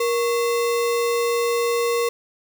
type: tone with sample-and-hold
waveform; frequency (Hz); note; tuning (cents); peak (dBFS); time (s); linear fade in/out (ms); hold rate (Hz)
sine; 471.5; A#4; +20; -18; 0-2.09; 5; 1575
effects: none